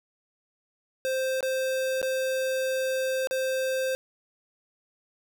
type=tone with dropouts; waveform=square; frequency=523.3 Hz; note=C5; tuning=in tune; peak=-26 dBFS; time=1.05-3.95 s; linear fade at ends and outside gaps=0 ms; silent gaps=1.407-1.428 / 2.016-2.028 / 3.272-3.31 s; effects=none